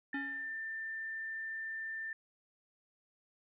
sine tone, 1787 Hz, A6, 26 cents sharp, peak -38 dBFS, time 0.13-2.13 s, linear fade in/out 2 ms
square tone with exponential decay, 278 Hz, C#4, 5 cents sharp, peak -36 dBFS, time 0.14-0.59 s, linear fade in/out 5 ms, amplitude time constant 96 ms
effects resampled to 8000 Hz

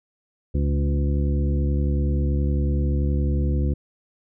harmonic tone with a mistuned harmonic, 71.4 Hz, D2, 48 cents flat, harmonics 1 / 2 / 3 / 4 / 5 / 7, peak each -20 / -26 / -30 / -32 / -34 / -37 dBFS, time 0.54-3.74 s, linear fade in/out 10 ms, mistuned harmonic 2, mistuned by -19 cents, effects none

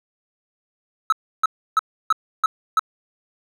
triangle tone bursts, 1300 Hz, E6, 24 cents flat, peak -11 dBFS, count 6, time 1.1-2.794 s, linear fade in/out 2 ms, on 24 ms, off 310 ms, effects none

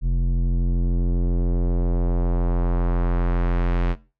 square tone with low-pass filter sweep, 43.65 Hz, F1, in tune, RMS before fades -20 dBFS, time 0.01-3.96 s, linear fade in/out 50 ms, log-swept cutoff 150 to 2500 Hz, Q 0.97, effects noise-tail reverb RT60 0.3 s tail -18 dB re dry

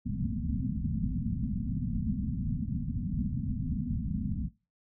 white low-pass noise, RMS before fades -32 dBFS, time 0.05-4.49 s, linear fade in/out 20 ms, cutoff 250 Hz, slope 96 dB/octave, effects noise-tail reverb RT60 0.3 s tail -21 dB re dry

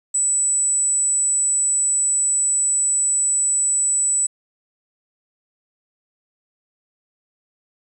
sine tone, 7950 Hz, B8, 10 cents sharp, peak -16 dBFS, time 0.14-4.27 s, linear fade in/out 10 ms, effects 9-bit

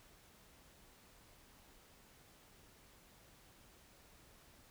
silence, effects pink hiss -64 dBFS RMS until 4.7 s

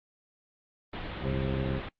pink low-pass noise, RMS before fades -38 dBFS, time 0.93-1.89 s, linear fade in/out 5 ms, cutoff 3700 Hz, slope 48 dB/octave
harmonic tone, 66.6 Hz, C2, 31 cents sharp, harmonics 1 / 2 / 3 / 4 / 5 / 6 / 8, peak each -35 / -31 / -36 / -40 / -40 / -38 / -38 dBFS, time 1.21-1.82 s, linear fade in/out 50 ms
effects noise-tail reverb RT60 0.1 s tail -23 dB re dry + Opus 24 kbps

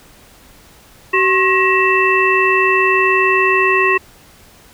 harmonic tone with a mistuned harmonic, 379.5 Hz, F#4, 44 cents sharp, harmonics 1 / 3 / 5 / 7, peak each -16 / -16 / -16 / -16 dBFS, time 1.13-3.98 s, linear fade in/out 10 ms, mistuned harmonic 3, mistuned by -94 cents, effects pink hiss -45 dBFS RMS until 4.73 s

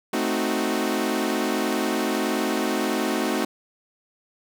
sawtooth chord, A diminished seventh, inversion none, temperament equal, 220 / 261.6 / 311.1 / 370 Hz, A3 / C4 / Eb4 / Gb4, 0 / 0 / 0 / 0 cents, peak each -24 dBFS, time 0.13-3.45 s, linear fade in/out 5 ms, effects none

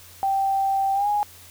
sine tone with pitch glide, 781 to 827.4 Hz, G5 to G#5, -7 to -7 cents, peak -19 dBFS, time 0.23-1.23 s, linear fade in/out 0 ms, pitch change +100 cents, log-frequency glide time 0.94-1.08 s, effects added 88 Hz sine -52 dBFS peak until 1.5 s + white hiss -47 dBFS RMS until 1.5 s

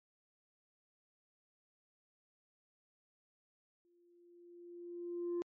sine tone with exponential growth, 347.6 Hz, F4, 8 cents flat, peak -31 dBFS, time 3.85-5.42 s, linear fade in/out 0 ms, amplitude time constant 340 ms, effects tanh soft clip ceiling -33 dBFS + MP3 32 kbps

